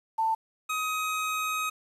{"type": "tone pair in turn", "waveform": ["sine", "25% pulse"], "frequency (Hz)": [891, 1260.1], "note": ["A5", "D#6"], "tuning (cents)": [22, 22], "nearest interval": "tritone", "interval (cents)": 600, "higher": "second", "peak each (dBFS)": [-23, -24], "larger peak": "first", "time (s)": [[0.18, 0.35], [0.69, 1.7]], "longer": "second", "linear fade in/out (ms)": 10, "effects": ["resampled to 32000 Hz", "9-bit"]}